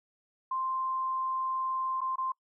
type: tone with dropouts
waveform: sine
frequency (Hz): 1046.5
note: C6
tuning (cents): 0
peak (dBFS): -29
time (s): 0.51-2.32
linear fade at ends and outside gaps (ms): 5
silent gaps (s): 2.007-2.014 / 2.158-2.181
effects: noise-tail reverb RT60 0.1 s tail -25 dB re dry